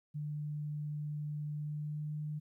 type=tone with pitch glide; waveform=sine; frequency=149.1 to 150.92 Hz; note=D3 to D3; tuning=+27 to +48 cents; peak=-36 dBFS; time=0.14-2.4 s; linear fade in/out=20 ms; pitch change=+21 cents; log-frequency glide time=1.57-2.15 s; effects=13-bit